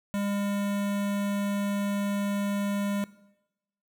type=tone with notch filter; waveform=square; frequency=201.8 Hz; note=G#3; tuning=49 cents flat; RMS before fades=-29 dBFS; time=0.14-3.04 s; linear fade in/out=0 ms; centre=4900 Hz; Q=1.9; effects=noise-tail reverb RT60 0.9 s tail -19 dB re dry